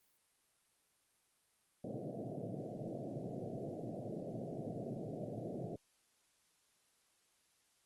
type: band-pass noise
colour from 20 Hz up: pink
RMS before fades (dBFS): -44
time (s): 1.84-5.76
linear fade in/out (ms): 5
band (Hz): 110 to 710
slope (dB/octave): 96
effects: white hiss -75 dBFS RMS until 7.85 s + Opus 32 kbps